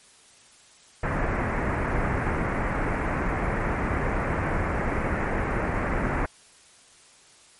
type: low-pass noise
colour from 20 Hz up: pink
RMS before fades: -26 dBFS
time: 1.03-6.26 s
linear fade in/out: 5 ms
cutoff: 2200 Hz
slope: 48 dB/octave
effects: white hiss -54 dBFS RMS until 7.59 s + MP3 48 kbps